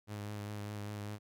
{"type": "tone with vibrato", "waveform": "sawtooth", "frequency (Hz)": 103.83, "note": "G#2", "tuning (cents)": 0, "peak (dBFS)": -36, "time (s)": [0.07, 1.19], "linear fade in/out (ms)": 50, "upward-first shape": "triangle", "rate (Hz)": 5, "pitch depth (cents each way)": 28, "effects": []}